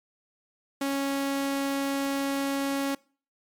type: tone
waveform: sawtooth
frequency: 276.3 Hz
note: C#4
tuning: 6 cents flat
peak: -22 dBFS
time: 0.81-2.95 s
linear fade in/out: 5 ms
effects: noise-tail reverb RT60 0.4 s tail -23 dB re dry + MP3 96 kbps